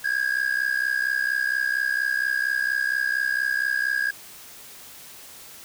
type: tone with amplitude modulation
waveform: triangle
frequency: 1637 Hz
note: G#6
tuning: 25 cents flat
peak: -16 dBFS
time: 0.04-4.11 s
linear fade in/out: 10 ms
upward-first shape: sine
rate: 64.3 Hz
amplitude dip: 85%
effects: white hiss -44 dBFS RMS until 5.64 s